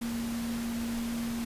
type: tone in noise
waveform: sine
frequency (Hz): 233.1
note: A#3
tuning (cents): 0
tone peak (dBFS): -31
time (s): 0.01-1.45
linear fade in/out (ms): 10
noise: pink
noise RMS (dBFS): -41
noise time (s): 0.01-1.45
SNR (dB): +7
effects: resampled to 32000 Hz